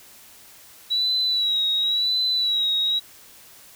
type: tone with vibrato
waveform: sine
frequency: 3900 Hz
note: B7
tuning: 23 cents flat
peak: -19 dBFS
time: 0.9-3 s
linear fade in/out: 20 ms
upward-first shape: sine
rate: 0.94 Hz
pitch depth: 54 cents each way
effects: white hiss -48 dBFS RMS until 3.75 s